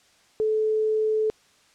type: tone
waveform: sine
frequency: 434 Hz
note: A4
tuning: 24 cents flat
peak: -20 dBFS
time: 0.4-1.3 s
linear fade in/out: 0 ms
effects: white hiss -59 dBFS RMS until 1.74 s + low-pass 7000 Hz 12 dB/octave